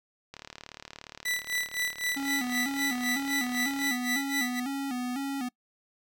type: click train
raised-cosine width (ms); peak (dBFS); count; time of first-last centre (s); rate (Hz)
0.2; -24; 132; 0.34-3.871; 37.1
type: tone with tremolo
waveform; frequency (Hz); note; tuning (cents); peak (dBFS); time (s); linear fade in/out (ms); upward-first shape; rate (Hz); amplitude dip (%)
sawtooth; 1975.5; B6; 0; -23; 1.25-4.6; 5; sine; 3.9; 90
type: tone with vibrato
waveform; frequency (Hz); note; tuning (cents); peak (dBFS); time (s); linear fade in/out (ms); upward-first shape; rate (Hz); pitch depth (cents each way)
square; 261.6; C4; 0; -31; 2.16-5.49; 10; square; 2; 93
effects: noise-tail reverb RT60 0.1 s tail -23 dB re dry